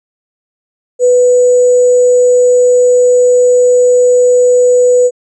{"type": "tone with sample-and-hold", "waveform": "sine", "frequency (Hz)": 496.6, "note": "B4", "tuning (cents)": 9, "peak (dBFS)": -4, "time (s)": [0.99, 5.11], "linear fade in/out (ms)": 50, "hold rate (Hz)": 7350, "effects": ["resampled to 22050 Hz"]}